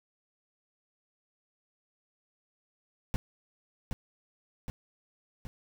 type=noise with echo; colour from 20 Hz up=brown; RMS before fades=-28 dBFS; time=3.14-3.16 s; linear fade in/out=0 ms; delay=770 ms; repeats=3; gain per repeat=-4 dB; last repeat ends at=5.47 s; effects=none